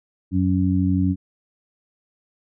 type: harmonic tone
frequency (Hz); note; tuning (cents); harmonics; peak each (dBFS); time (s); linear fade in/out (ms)
92.5; F#2; 0; 1 / 2 / 3; -21 / -21 / -21; 0.31-1.16; 50
effects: none